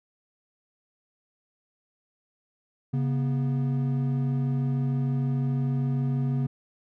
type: tone pair together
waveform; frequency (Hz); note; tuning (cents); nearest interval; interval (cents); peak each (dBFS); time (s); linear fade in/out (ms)
triangle; 136.8 / 243.3; C#3 / B3; -23 / -26; minor seventh; 997; -22 / -29; 2.93-6.47; 10
effects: none